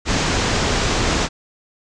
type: low-pass noise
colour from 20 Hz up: pink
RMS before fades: -19 dBFS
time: 0.05-1.29 s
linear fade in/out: 50 ms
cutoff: 7400 Hz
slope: 48 dB/octave
effects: none